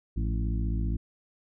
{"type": "harmonic tone with a mistuned harmonic", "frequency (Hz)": 55.1, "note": "A1", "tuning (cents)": 3, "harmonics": [1, 2, 3, 4, 5, 6], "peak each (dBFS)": [-27, -33, -37, -39, -41, -43], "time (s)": [0.16, 0.97], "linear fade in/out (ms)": 10, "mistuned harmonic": 3, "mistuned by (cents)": 95, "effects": []}